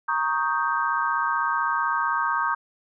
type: chord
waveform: sine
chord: Eb dominant seventh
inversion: second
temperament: equal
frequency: 932.3 / 1108.7 / 1244.5 / 1568 Hz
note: Bb5 / Db6 / Eb6 / G6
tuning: 0 / 0 / 0 / 0 cents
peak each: -27 dBFS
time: 0.08-2.55 s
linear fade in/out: 10 ms
effects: none